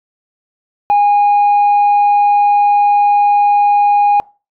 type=tone; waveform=sine; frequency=820 Hz; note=G#5; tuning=22 cents flat; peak=-5 dBFS; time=0.9-4.2 s; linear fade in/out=0 ms; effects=noise-tail reverb RT60 0.3 s tail -24 dB re dry + tanh soft clip ceiling -6 dBFS